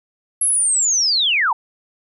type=linear sweep; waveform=sine; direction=down; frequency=11200 to 829 Hz; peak=-14 dBFS; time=0.41-1.53 s; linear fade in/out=5 ms; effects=none